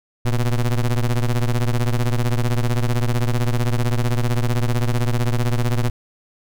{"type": "ring-modulated tone", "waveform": "square", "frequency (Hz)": 61.7, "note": "B1", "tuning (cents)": -1, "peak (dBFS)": -14, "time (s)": [0.25, 5.9], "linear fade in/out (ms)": 5, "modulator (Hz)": 53.9, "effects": []}